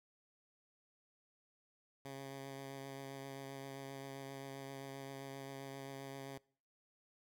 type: tone with vibrato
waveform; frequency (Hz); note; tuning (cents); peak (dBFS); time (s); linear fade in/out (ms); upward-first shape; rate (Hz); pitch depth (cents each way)
10% pulse; 136.5; C#3; -26; -38; 2.05-6.38; 2; triangle; 7.6; 18
effects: noise-tail reverb RT60 0.5 s tail -24 dB re dry